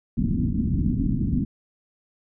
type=low-pass noise; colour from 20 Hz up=white; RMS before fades=-23 dBFS; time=0.17-1.45 s; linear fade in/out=10 ms; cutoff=270 Hz; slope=48 dB/octave; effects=none